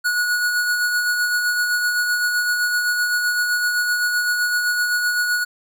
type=tone with tremolo; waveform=square; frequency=1459 Hz; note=F#6; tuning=25 cents flat; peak=-17 dBFS; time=0.04-5.45 s; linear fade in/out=20 ms; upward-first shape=sine; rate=7.8 Hz; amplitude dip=35%; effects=none